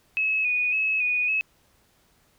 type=tone with vibrato; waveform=sine; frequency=2525 Hz; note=D#7; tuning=25 cents sharp; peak=-21 dBFS; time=0.17-1.41 s; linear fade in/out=0 ms; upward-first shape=square; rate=1.8 Hz; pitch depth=37 cents each way; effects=pink hiss -63 dBFS RMS until 2.38 s